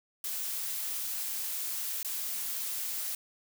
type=noise with dropouts; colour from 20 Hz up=blue; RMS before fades=-35 dBFS; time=0.24-3.15 s; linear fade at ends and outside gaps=2 ms; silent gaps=2.03-2.047 s; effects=none